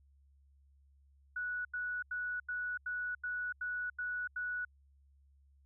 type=tone bursts; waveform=sine; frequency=1472 Hz; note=F#6; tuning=9 cents flat; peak=-35 dBFS; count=9; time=1.36-4.65 s; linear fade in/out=5 ms; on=290 ms; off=85 ms; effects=added 69 Hz sine -63 dBFS peak until 5.65 s